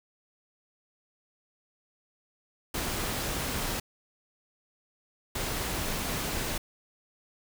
pink noise bursts at uneven times, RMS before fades -32 dBFS, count 2, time 2.74-3.8 / 5.35-6.58 s, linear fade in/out 5 ms, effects none

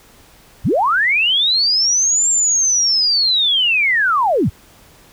sine linear two-way sweep, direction up then down, 50.4 to 7459 to 50.4 Hz, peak -12 dBFS, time 0.64-4.5 s, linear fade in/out 20 ms, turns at 2.29 s, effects pink hiss -47 dBFS RMS until 5.12 s

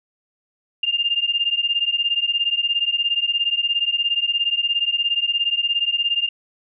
sine beating tone pair, 2798 / 2815 Hz, F7 / F7, +3 / +13 cents, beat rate 17 Hz, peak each -21 / -21 dBFS, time 0.83-6.29 s, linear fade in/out 5 ms, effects none

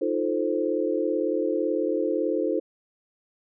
sine chord, F dominant seventh, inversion third, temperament equal, 311.1 / 349.2 / 440 / 523.3 Hz, Eb4 / F4 / A4 / C5, 0 / 0 / 0 / 0 cents, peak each -28 dBFS, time 0.01-2.6 s, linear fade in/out 10 ms, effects none

